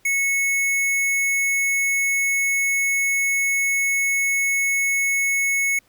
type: tone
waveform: square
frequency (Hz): 2200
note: C#7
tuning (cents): -14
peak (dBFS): -19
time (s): 0.05-5.79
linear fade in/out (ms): 5
effects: pink hiss -60 dBFS RMS until 5.88 s